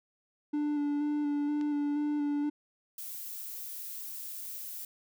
triangle tone with vibrato, 293.1 Hz, D4, 3 cents flat, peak -26 dBFS, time 0.53-2.5 s, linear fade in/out 10 ms, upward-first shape square, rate 2.1 Hz, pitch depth 16 cents each way
click, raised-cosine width 0.2 ms, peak -32 dBFS, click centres 1.612 s
violet noise, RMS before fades -41 dBFS, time 2.98-4.85 s, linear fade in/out 2 ms
effects none

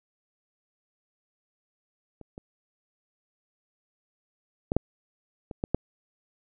clicks, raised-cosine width 2 ms, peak -30 / -27 / -13 / -7 / -23 / -14 / -9 dBFS, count 7, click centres 2.213 / 2.379 / 4.719 / 4.766 / 5.512 / 5.639 / 5.746 s, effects none

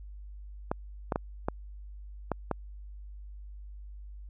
clicks, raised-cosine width 1 ms, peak -14 dBFS, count 6, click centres 0.715 / 1.122 / 1.159 / 1.485 / 2.317 / 2.513 s, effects added 50 Hz sine -42 dBFS peak until 4.29 s

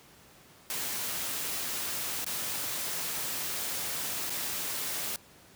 white noise with dropouts, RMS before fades -34 dBFS, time 0.7-5.16 s, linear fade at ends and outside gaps 1 ms, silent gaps 2.245-2.264 / 4.297-4.303 s, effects pink hiss -56 dBFS RMS until 5.55 s + high-pass 80 Hz 12 dB/octave

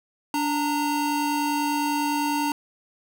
square tone pair together, 290.4 / 921.2 Hz, D4 / A#5, -19 / -21 cents, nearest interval octave + minor sixth, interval 1998 cents, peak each -26 dBFS, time 0.34-2.52 s, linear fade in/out 2 ms, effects none

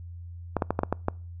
clicks, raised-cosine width 1 ms, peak -10 dBFS, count 7, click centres 0.567 / 0.622 / 0.706 / 0.791 / 0.834 / 0.926 / 1.084 s, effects noise-tail reverb RT60 0.4 s tail -26 dB re dry + added 86 Hz sine -38 dBFS peak until 1.4 s

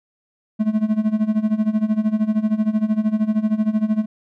triangle tone with tremolo, 215.8 Hz, A3, 33 cents flat, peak -11 dBFS, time 0.59-4.06 s, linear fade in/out 20 ms, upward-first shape sine, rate 13 Hz, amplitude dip 85%, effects none

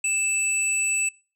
sine tone pair together, 2635 / 7896 Hz, E7 / B8, -1 / -1 cents, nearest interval octave + perfect fifth, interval 1900 cents, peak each -23 dBFS, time 0.04-1.09 s, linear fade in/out 5 ms, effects noise-tail reverb RT60 0.4 s tail -25 dB re dry + tanh soft clip ceiling -15 dBFS

